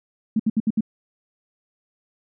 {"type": "tone bursts", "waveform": "sine", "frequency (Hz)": 219, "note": "A3", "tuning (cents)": -8, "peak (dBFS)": -16, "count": 5, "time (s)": [0.36, 0.808], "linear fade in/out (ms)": 5, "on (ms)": 36, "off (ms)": 67, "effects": []}